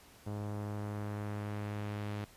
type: tone with low-pass filter sweep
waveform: sawtooth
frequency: 103.83 Hz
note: G#2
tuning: in tune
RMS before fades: -39 dBFS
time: 0.26-2.25 s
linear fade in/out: 10 ms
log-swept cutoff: 890 to 3700 Hz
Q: 0.87
effects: pink hiss -59 dBFS RMS until 2.36 s + resampled to 32000 Hz